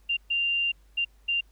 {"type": "tone bursts at uneven times", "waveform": "sine", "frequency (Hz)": 2785, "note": "F7", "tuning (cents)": -5, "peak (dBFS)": -23, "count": 4, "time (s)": [[0.09, 0.17], [0.3, 0.72], [0.97, 1.05], [1.28, 1.41]], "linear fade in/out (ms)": 10, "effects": ["added 50 Hz sine -55 dBFS peak until 1.51 s", "pink hiss -67 dBFS RMS until 1.51 s"]}